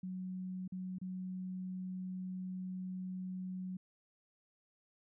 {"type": "tone with dropouts", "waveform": "sine", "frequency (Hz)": 185, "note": "F#3", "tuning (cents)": 0, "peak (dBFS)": -39, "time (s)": [0.03, 3.77], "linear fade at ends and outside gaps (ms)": 5, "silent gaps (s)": [[0.678, 0.721], [0.985, 1.014]], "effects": []}